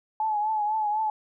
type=tone with vibrato; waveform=sine; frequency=854 Hz; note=G#5; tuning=48 cents sharp; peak=-23 dBFS; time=0.2-1.1 s; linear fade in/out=2 ms; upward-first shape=triangle; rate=4 Hz; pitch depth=62 cents each way; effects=none